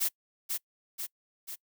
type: noise with echo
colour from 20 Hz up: blue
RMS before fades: -28 dBFS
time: 0-0.09 s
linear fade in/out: 20 ms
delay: 490 ms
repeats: 3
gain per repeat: -4 dB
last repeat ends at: 1.56 s
effects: noise-tail reverb RT60 0.1 s tail -25 dB re dry